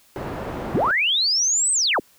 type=low-pass noise; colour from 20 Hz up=white; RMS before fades=-30 dBFS; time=0.16-0.91 s; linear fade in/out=0 ms; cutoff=710 Hz; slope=12 dB/octave
type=linear two-way sweep; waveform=sine; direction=up then down; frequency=68.9 to 8360 to 96.3 Hz; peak=-17 dBFS; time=0.74-2 s; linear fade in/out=10 ms; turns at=1.72 s
effects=white hiss -56 dBFS RMS until 2.18 s